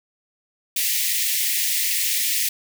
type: high-pass noise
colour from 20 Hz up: white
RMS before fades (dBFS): -22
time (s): 0.76-2.49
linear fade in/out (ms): 5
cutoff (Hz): 1800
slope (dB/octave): 96
effects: none